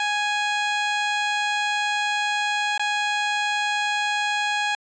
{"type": "tone with dropouts", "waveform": "15% pulse", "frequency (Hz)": 830.6, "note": "G#5", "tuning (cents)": 0, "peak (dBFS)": -15, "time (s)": [0, 4.75], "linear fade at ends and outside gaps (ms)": 2, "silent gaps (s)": [2.778, 2.795], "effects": ["resampled to 16000 Hz"]}